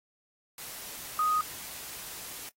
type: tone in noise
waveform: sine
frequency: 1246 Hz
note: D#6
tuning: 2 cents sharp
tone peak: -24 dBFS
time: 1.19-1.41 s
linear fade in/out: 2 ms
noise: white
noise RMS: -42 dBFS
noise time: 0.58-2.49 s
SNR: +15 dB
effects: noise-tail reverb RT60 0.1 s tail -22 dB re dry + AAC 48 kbps